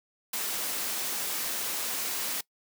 white noise, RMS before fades -32 dBFS, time 0.33-2.41 s, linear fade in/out 5 ms, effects noise-tail reverb RT60 0.1 s tail -22 dB re dry + high-pass 200 Hz 12 dB/octave

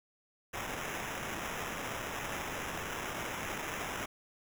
blue noise with sample-and-hold, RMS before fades -39 dBFS, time 0.53-4.06 s, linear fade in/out 10 ms, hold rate 4410 Hz, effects none

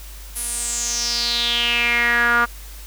sawtooth tone with band-pass filter sweep, 237.9 Hz, A#3, 35 cents sharp, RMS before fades -20 dBFS, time 0.35-2.46 s, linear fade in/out 20 ms, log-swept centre 11000 to 1300 Hz, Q 5.9, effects added 50 Hz sine -35 dBFS peak until 2.86 s + white hiss -42 dBFS RMS until 2.86 s

